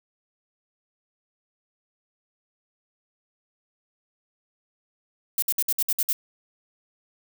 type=noise bursts; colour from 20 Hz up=violet; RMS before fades=-23 dBFS; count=8; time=5.38-6.13 s; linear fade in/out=2 ms; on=43 ms; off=58 ms; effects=none